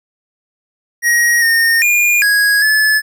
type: tone with pitch steps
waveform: square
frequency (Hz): 1890 / 1836 / 2421 / 1657 / 1726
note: A#6 / A#6 / D#7 / G#6 / A6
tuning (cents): +23 / -27 / -48 / -4 / -34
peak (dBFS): -10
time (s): 1.02-3.02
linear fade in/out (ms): 50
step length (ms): 400
effects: none